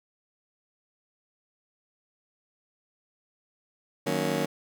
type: chord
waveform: 20% pulse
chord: D# minor seventh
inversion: none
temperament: just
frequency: 155.56 / 186.68 / 233.3 / 280 Hz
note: D#3 / F#3 / A#3 / C#4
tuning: 0 / +16 / +2 / +18 cents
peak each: -27 / -28 / -27 / -27 dBFS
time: 4.06-4.46 s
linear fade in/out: 10 ms
effects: none